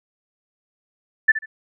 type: tone with echo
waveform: sine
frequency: 1760 Hz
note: A6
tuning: in tune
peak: -9 dBFS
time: 1.28-1.32 s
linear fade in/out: 10 ms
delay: 70 ms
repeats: 2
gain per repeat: -12 dB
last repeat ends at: 1.46 s
effects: none